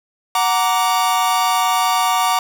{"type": "chord", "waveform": "45% pulse", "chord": "Gb augmented", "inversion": "none", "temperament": "equal with one note detuned", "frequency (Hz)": [740, 932.3, 1165.9], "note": ["Gb5", "Bb5", "D6"], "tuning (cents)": [0, 0, -13], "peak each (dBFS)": -19, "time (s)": [0.35, 2.39], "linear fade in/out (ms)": 2, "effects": []}